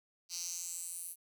10% pulse tone with high-pass filter sweep, 173.3 Hz, F3, 13 cents flat, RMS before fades -42 dBFS, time 0.29-1.16 s, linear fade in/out 50 ms, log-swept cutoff 5100 to 11000 Hz, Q 4.1, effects none

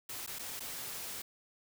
white noise with dropouts, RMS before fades -42 dBFS, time 0.09-1.22 s, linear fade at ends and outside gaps 5 ms, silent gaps 0.264-0.274 / 0.387-0.392 / 0.596-0.604 s, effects none

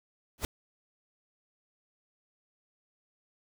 pink noise with exponential growth, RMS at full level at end -27 dBFS, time 0.38-0.45 s, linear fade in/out 1 ms, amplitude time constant 15 ms, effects none

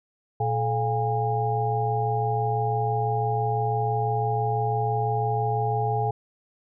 sine tone cluster, 119 / 432.2 / 707 / 813 Hz, A#2 / A4 / F5 / G#5, +36 / -31 / +21 / -37 cents, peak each -26 / -29 / -31 / -26 dBFS, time 0.4-6.11 s, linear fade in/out 5 ms, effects none

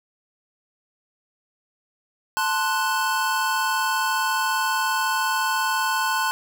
square chord, F# diminished, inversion first, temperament equal, 880 / 1046.5 / 1480 Hz, A5 / C6 / F#6, 0 / 0 / 0 cents, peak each -26 dBFS, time 2.37-6.31 s, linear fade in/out 0 ms, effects none

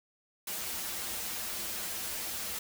white noise with comb filter, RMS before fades -37 dBFS, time 0.47-2.59 s, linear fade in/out 5 ms, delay 7.2 ms, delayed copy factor -0.95, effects none

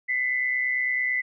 sine tone pair together, 2002 / 2131 Hz, B6 / C7, +23 / +31 cents, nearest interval minor second, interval 108 cents, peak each -23 / -31 dBFS, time 0.08-1.22 s, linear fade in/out 20 ms, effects none

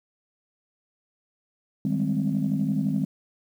sine chord, Ab major seventh, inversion second, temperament equal, 155.56 / 196 / 207.7 / 261.6 Hz, Eb3 / G3 / Ab3 / C4, 0 / 0 / 0 / 0 cents, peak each -27 dBFS, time 1.85-3.05 s, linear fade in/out 2 ms, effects tanh soft clip ceiling -15 dBFS + 9-bit

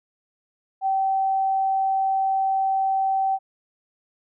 sine tone, 772 Hz, G5, 27 cents flat, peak -19 dBFS, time 0.81-3.39 s, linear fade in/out 50 ms, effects none

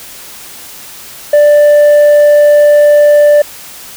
sine tone with tanh clipping, 589 Hz, D5, 5 cents sharp, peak -3 dBFS, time 1.33-3.42 s, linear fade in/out 5 ms, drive 3 dB, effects white hiss -30 dBFS RMS until 3.96 s

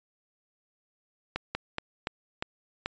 slowing click train, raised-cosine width 0.3 ms, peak -14 dBFS, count 6, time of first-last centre 1.36-2.86 s, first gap 190 ms, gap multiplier 1.23, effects resampled to 16000 Hz

